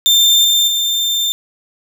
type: tone with level steps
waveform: 35% pulse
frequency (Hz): 3589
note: A7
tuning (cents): +34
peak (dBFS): -6 / -8 / -12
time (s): 0.06-1.32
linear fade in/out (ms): 0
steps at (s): 0.44 / 0.67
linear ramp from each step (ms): 10
effects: none